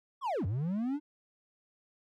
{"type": "linear two-way sweep", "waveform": "triangle", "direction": "down then up", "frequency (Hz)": [1163, 86.4, 304.7], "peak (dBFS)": -28, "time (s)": [0.21, 1], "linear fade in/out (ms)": 50, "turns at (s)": 0.46, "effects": []}